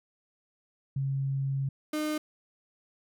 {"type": "tone pair in turn", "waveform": ["sine", "35% pulse"], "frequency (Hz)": [136.4, 305.1], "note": ["C#3", "D#4"], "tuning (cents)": [-28, -34], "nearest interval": "octave + major second", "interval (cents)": 1394, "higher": "second", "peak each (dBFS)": -27, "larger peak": "neither", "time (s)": [[0.96, 1.69], [1.93, 2.18]], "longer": "first", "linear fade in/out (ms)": 5, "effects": []}